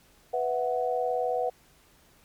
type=chord; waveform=sine; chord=B suspended fourth; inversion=none; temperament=equal with one note detuned; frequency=493.9 / 661.2 / 740 Hz; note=B4 / E5 / F#5; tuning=0 / +5 / 0 cents; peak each=-28 / -32 / -29 dBFS; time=0.33-1.5 s; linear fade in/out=10 ms; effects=pink hiss -60 dBFS RMS until 2.24 s + MP3 96 kbps